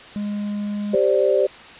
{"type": "tone", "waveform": "triangle", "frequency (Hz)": 206.2, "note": "G#3", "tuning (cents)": -12, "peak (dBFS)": -21, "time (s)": [0.16, 0.95], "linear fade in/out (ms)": 0}
{"type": "chord", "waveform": "sine", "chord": "G suspended fourth", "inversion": "none", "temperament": "just", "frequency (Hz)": [392, 522.7, 588], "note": ["G4", "C5", "D5"], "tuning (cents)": [0, -2, 2], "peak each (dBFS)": -19, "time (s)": [0.93, 1.47], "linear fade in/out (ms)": 10}
{"effects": ["white hiss -41 dBFS RMS until 1.79 s", "resampled to 8000 Hz"]}